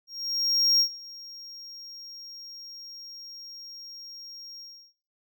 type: tone with ADSR envelope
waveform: triangle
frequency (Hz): 5580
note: F8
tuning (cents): -2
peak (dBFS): -17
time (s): 0.07-4.93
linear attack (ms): 730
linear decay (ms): 83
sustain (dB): -23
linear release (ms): 330
effects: noise-tail reverb RT60 0.5 s tail -17 dB re dry